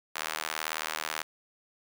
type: tone with high-pass filter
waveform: sawtooth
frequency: 78.3 Hz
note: D#2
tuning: 11 cents sharp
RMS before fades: -35 dBFS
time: 0.15-1.23 s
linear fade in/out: 10 ms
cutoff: 1200 Hz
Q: 0.88
effects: none